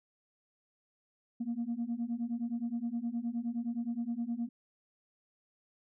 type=beating tone pair; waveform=sine; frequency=230 / 239.6 Hz; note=A#3 / A#3; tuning=-23 / +48 cents; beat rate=9.6 Hz; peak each=-35 / -34 dBFS; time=1.4-4.49 s; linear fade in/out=10 ms; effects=tanh soft clip ceiling -28 dBFS